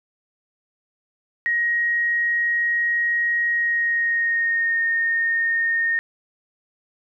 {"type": "tone with pitch glide", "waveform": "sine", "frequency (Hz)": [1886, 1839.7], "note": ["A#6", "A#6"], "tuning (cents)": [20, -23], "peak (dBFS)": -18, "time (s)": [1.46, 5.99], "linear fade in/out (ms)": 0, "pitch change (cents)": -43, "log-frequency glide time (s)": [3.49, 4.82], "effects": []}